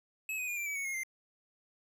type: tone with pitch steps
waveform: square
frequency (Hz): 2579 / 2503 / 2429 / 2357 / 2287 / 2219 / 2154 / 2090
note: E7 / D#7 / D#7 / D7 / D7 / C#7 / C7 / C7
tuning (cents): -39 / +10 / -42 / +6 / -47 / +1 / +50 / -2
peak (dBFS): -35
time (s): 0.29-1.034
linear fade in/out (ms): 2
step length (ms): 93
effects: none